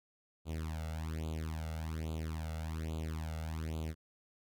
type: tone with flanger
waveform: sawtooth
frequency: 79.5 Hz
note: D#2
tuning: 38 cents sharp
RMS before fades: -39 dBFS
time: 0.45-3.95 s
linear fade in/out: 50 ms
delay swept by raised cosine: 0.27 to 1.47 ms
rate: 1.2 Hz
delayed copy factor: +1
effects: none